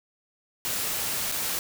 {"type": "noise with dropouts", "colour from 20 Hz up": "white", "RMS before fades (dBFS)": -29, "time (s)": [0.65, 1.59], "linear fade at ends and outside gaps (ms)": 0, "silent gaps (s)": [1.316, 1.322], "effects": []}